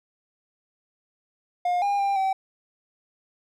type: tone with pitch steps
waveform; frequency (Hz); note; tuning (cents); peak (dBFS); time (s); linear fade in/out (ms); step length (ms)
triangle; 712 / 807 / 795 / 769; F5 / G#5 / G5 / G5; +33 / -50 / +24 / -33; -19; 1.65-2.33; 5; 170
effects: none